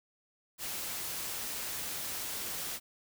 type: noise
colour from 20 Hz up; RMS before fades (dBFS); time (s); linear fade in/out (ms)
white; -38; 0.58-2.8; 50
effects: none